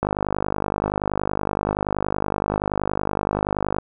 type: click train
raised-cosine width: 1 ms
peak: -7 dBFS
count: 191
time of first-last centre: 0.03-3.785 s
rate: 50.6 Hz
effects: none